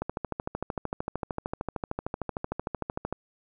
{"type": "click train", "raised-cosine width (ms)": 1, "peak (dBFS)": -16, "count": 42, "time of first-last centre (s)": [0.02, 3.126], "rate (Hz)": 13.2, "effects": []}